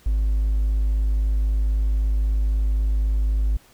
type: tone with hard clipping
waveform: triangle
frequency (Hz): 51.91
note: G#1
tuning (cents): 0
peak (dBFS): -18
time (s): 0.06-3.57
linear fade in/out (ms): 5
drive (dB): 4
effects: pink hiss -54 dBFS RMS until 3.73 s